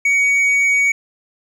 sine tone with tanh clipping, 2248 Hz, C#7, 24 cents sharp, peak -13 dBFS, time 0.05-0.92 s, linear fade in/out 5 ms, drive 5 dB, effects none

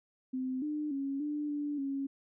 sine tone with pitch steps, 258.4 / 300.4 / 275.2 / 296.5 / 292.1 / 274.8 Hz, C4 / D4 / C#4 / D4 / D4 / C#4, -21 / +39 / -12 / +17 / -9 / -15 cents, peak -32 dBFS, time 0.33-2.07 s, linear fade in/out 10 ms, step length 290 ms, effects none

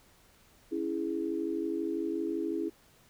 sine chord, C# minor, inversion none, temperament equal, 277.2 / 329.6 / 415.3 Hz, C#4 / E4 / G#4, 0 / 0 / 0 cents, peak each -37 / -32 / -36 dBFS, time 0.71-2.7 s, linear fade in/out 20 ms, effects pink hiss -62 dBFS RMS until 3.09 s

